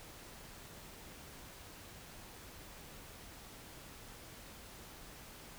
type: silence
effects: pink hiss -53 dBFS RMS until 5.58 s